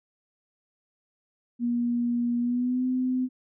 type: tone with pitch glide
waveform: sine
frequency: 239.3 to 255 Hz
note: A#3 to C4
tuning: +46 to -44 cents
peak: -23 dBFS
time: 1.59-3.29 s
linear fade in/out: 50 ms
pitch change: +110 cents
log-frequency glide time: 2.39-2.85 s
effects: none